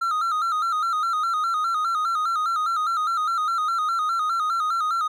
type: tone with vibrato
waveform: triangle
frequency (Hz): 1300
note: E6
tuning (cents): -24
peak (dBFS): -19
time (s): 0.01-5.08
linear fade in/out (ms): 10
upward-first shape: square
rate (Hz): 4.9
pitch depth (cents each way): 75
effects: none